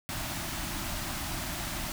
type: band-stop noise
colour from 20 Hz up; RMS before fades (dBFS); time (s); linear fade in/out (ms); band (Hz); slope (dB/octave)
pink; -35; 0.09-1.92; 0; 360 to 580; 96
effects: none